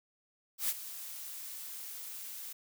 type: noise with ADSR envelope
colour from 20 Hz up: blue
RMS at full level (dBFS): -30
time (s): 0.58-2.53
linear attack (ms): 110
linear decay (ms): 40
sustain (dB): -14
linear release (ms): 7
effects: none